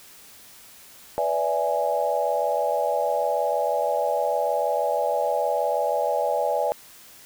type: chord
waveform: sine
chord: E dominant seventh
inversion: second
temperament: equal with one note detuned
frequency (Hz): 493.9 / 580.2 / 659.3 / 830.6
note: B4 / D5 / E5 / G#5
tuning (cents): 0 / -21 / 0 / 0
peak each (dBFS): -28 / -25 / -27 / -26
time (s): 1.18-6.72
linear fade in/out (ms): 0
effects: white hiss -48 dBFS RMS until 7.25 s